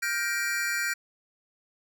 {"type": "chord", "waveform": "square", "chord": "G minor seventh", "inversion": "third", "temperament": "just", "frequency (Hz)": [1411.2, 1568, 1881.6, 2352], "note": ["F6", "G6", "Bb6", "D7"], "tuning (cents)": [18, 0, 16, 2], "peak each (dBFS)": [-34, -32, -33, -34], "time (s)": [0.02, 0.94], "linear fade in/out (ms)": 10, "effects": []}